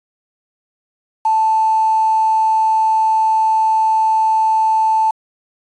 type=tone with quantisation; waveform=sine; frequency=880 Hz; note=A5; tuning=in tune; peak=-11 dBFS; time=1.25-5.11 s; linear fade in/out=5 ms; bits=6; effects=resampled to 22050 Hz